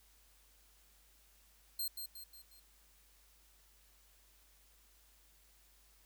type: tone with echo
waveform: 5% pulse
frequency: 4186 Hz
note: C8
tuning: in tune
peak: -29 dBFS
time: 1.79-1.88 s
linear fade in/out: 5 ms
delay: 180 ms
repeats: 4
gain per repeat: -6 dB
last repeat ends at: 2.6 s
effects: added 50 Hz sine -68 dBFS peak until 6.05 s + white hiss -68 dBFS RMS until 6.05 s